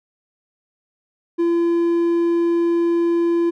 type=tone; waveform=triangle; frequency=340 Hz; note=F4; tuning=46 cents flat; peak=-13 dBFS; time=1.38-3.51 s; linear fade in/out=20 ms; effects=none